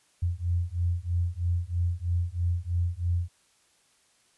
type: beating tone pair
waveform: sine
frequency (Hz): 85.6 / 88.7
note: F2 / F2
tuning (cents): -34 / +27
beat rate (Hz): 3.1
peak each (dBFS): -28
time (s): 0.22-3.29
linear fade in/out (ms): 10
effects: white hiss -65 dBFS RMS until 4.37 s + resampled to 24000 Hz